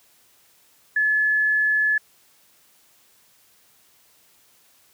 sine tone, 1717 Hz, A6, 43 cents flat, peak -17 dBFS, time 0.96-1.98 s, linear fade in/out 5 ms, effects white hiss -58 dBFS RMS until 4.93 s + high-pass 60 Hz 12 dB/octave

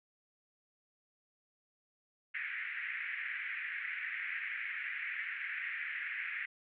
pink band-pass noise, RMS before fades -40 dBFS, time 2.34-6.46 s, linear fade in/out 10 ms, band 1700 to 2300 Hz, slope 48 dB/octave, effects none

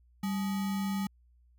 sine tone with sample-and-hold, 196 Hz, G3, in tune, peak -29 dBFS, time 0.23-1.07 s, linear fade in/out 5 ms, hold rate 1050 Hz, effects added 60 Hz sine -60 dBFS peak until 1.58 s

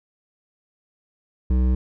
sine tone with hard clipping, 63 Hz, B1, 35 cents sharp, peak -18 dBFS, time 1.5-1.75 s, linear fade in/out 5 ms, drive 11 dB, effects none

